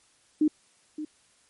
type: tone with echo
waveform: sine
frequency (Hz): 305.2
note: D#4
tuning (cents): -33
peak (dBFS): -18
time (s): 0.41-0.48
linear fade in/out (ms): 5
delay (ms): 570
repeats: 1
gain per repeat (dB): -13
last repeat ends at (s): 1.05
effects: white hiss -63 dBFS RMS until 1.49 s + MP3 48 kbps